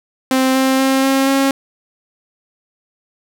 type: tone with pitch steps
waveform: sawtooth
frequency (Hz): 261.6 / 264.2 / 266.8 / 269.4 / 272.1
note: C4 / C4 / C4 / C#4 / C#4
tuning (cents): 0 / +17 / +34 / -49 / -32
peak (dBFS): -8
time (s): 0.31-1.51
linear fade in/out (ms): 2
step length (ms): 240
effects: none